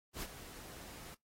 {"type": "noise with ADSR envelope", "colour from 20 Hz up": "pink", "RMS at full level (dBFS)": -41, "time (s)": [0.13, 1.15], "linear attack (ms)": 87, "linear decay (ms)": 49, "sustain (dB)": -11, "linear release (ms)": 13, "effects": ["noise-tail reverb RT60 0.2 s tail -26 dB re dry", "AAC 48 kbps"]}